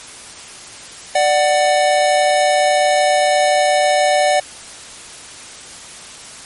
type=tone pair together; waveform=square; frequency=591.3 / 745 Hz; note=D5 / F#5; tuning=+12 / +12 cents; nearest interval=major third; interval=400 cents; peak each=-15 / -15 dBFS; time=1.15-4.4 s; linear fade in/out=5 ms; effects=white hiss -35 dBFS RMS until 6.45 s + MP3 48 kbps